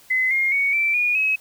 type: tone with pitch steps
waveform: sine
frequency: 2036 / 2131 / 2231 / 2335 / 2444 / 2558 Hz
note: C7 / C7 / C#7 / D7 / D#7 / D#7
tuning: -48 / +31 / +11 / -11 / -32 / +47 cents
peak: -17 dBFS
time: 0.1-1.36 s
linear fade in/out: 10 ms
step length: 210 ms
effects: white hiss -51 dBFS RMS until 1.4 s